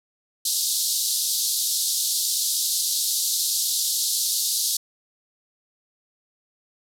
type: band-pass noise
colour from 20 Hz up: pink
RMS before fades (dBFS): -24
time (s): 0.45-4.77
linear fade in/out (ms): 5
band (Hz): 3800 to 14000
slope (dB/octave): 48
effects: none